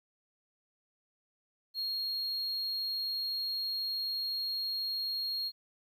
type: tone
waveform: triangle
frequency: 4267 Hz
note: C8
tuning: 33 cents sharp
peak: -31 dBFS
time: 1.74-5.52 s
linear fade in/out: 50 ms
effects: 12-bit